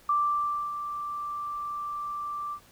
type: tone with ADSR envelope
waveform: sine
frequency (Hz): 1174.7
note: D6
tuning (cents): 0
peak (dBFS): -21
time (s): 0.09-2.6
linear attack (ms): 4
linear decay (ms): 620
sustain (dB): -10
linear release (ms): 76
effects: pink hiss -57 dBFS RMS until 2.71 s